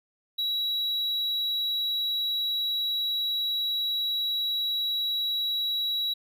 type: tone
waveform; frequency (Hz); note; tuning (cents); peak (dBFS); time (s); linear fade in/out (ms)
triangle; 3890; B7; -27; -24; 0.38-6.14; 10
effects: none